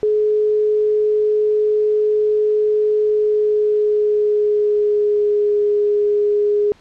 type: tone with pitch glide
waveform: sine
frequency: 424.4 to 414.5 Hz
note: G#4 to G#4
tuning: +38 to -3 cents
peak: -13 dBFS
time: 0.03-6.72 s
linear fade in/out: 0 ms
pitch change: -41 cents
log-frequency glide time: 3.04-5.62 s
effects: pink hiss -51 dBFS RMS until 6.8 s + low-pass 5000 Hz 12 dB/octave